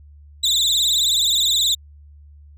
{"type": "tone with vibrato", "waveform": "35% pulse", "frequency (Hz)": 3729, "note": "A#7", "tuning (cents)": 0, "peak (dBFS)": -14, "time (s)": [0.43, 1.75], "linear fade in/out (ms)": 10, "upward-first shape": "triangle", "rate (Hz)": 19, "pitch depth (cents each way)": 150, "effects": ["added 73 Hz sine -42 dBFS peak until 2.57 s", "resampled to 32000 Hz"]}